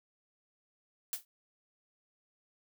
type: noise with exponential decay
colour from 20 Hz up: blue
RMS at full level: -31 dBFS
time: 1.13-1.25 s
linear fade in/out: 1 ms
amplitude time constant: 24 ms
effects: none